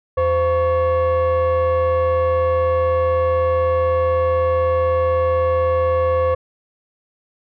sine tone with frequency modulation, 516 Hz, C5, 24 cents flat, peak -12 dBFS, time 0.17-6.35 s, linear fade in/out 10 ms, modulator 600 Hz, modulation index 0.77, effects tanh soft clip ceiling -13 dBFS

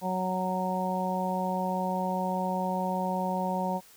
harmonic tone, 185 Hz, F#3, in tune, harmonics 1 / 2 / 3 / 4 / 5, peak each -31 / -40 / -34 / -34 / -32 dBFS, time 0.01-3.81 s, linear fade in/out 50 ms, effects white hiss -55 dBFS RMS until 3.96 s

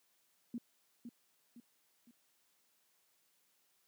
sine tone with echo, 237.7 Hz, A#3, 34 cents sharp, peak -37 dBFS, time 0.54-0.58 s, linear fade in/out 2 ms, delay 510 ms, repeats 3, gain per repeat -7 dB, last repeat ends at 2.11 s, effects white hiss -75 dBFS RMS until 3.87 s + high-pass 150 Hz 12 dB/octave

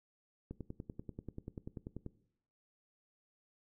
click train, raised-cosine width 3 ms, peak -30 dBFS, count 17, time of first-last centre 0.51-2.063 s, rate 10.3 Hz, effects noise-tail reverb RT60 0.7 s tail -18 dB re dry

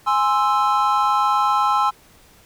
triangle chord, Ab augmented, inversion none, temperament equal, 830.6 / 1046.5 / 1318.5 Hz, Ab5 / C6 / E6, 0 / 0 / 0 cents, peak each -18 dBFS, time 0.06-1.91 s, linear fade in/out 20 ms, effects pink hiss -51 dBFS RMS until 2.45 s

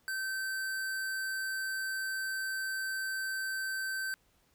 square tone, 1547 Hz, G6, 23 cents flat, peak -34 dBFS, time 0.08-4.14 s, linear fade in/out 0 ms, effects pink hiss -70 dBFS RMS until 4.54 s

